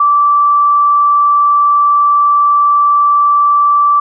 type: tone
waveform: sine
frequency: 1164 Hz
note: D6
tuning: 16 cents flat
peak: -6 dBFS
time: 0-4 s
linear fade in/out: 5 ms
effects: none